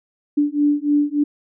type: beating tone pair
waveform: sine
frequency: 290.6 / 294 Hz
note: D4 / D4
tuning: -18 / +2 cents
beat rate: 3.4 Hz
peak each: -18 dBFS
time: 0.37-1.24 s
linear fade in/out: 10 ms
effects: none